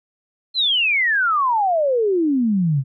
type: exponential sweep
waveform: sine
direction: down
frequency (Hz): 4207 to 128.3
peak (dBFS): -15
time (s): 0.54-2.84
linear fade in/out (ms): 50
effects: none